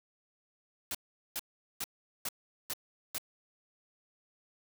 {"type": "noise bursts", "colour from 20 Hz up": "white", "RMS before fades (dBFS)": -36, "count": 6, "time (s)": [0.91, 3.182], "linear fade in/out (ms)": 2, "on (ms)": 37, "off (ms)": 410, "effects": []}